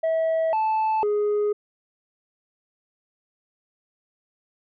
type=tone with pitch steps; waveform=sine; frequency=648 / 875 / 416 Hz; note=E5 / A5 / G#4; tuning=-30 / -10 / +3 cents; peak=-17 dBFS; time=0.03-1.53 s; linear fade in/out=10 ms; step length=500 ms; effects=tanh soft clip ceiling -19 dBFS